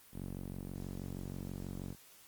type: tone with band-pass filter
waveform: sawtooth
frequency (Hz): 46.25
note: F#1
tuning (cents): 0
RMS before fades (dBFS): -43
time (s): 0.12-1.96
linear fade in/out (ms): 50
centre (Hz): 200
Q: 1.1
effects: white hiss -60 dBFS RMS until 2.27 s + Opus 32 kbps